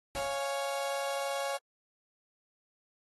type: noise with exponential decay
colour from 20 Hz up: pink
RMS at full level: -40 dBFS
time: 0.15-0.53 s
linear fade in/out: 0 ms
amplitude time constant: 82 ms
type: chord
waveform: 35% pulse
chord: Db major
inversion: none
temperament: equal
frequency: 554.4 / 698.5 / 830.6 Hz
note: Db5 / F5 / Ab5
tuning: 0 / 0 / 0 cents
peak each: -32 / -38 / -37 dBFS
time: 0.15-1.58 s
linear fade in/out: 20 ms
effects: AAC 32 kbps